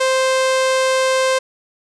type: tone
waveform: sawtooth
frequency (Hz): 523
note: C5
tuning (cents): -1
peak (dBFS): -10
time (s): 0-1.39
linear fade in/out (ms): 10
effects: resampled to 22050 Hz + 8-bit